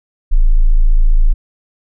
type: tone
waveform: sine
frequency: 27.41 Hz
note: A0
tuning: 6 cents flat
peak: -5 dBFS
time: 0.31-1.34 s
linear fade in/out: 20 ms
effects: none